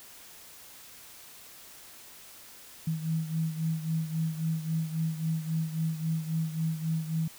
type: beating tone pair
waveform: sine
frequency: 160 / 163.7 Hz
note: D#3 / E3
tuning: +49 / -12 cents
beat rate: 3.7 Hz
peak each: -29 / -34 dBFS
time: 2.87-7.28 s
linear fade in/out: 5 ms
effects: white hiss -50 dBFS RMS until 7.38 s